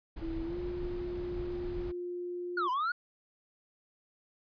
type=noise; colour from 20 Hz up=brown; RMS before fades=-41 dBFS; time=0.16-1.92 s; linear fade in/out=10 ms
type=tone with pitch glide; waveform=sine; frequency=328.3 to 353.9 Hz; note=E4 to F4; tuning=-7 to +23 cents; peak=-35 dBFS; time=0.21-2.69 s; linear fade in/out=20 ms; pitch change=+130 cents; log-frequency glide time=0.44-0.57 s
type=linear two-way sweep; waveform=triangle; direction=down then up; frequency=1480 to 970 to 1466 Hz; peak=-27 dBFS; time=2.57-2.92 s; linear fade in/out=5 ms; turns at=2.7 s
effects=resampled to 11025 Hz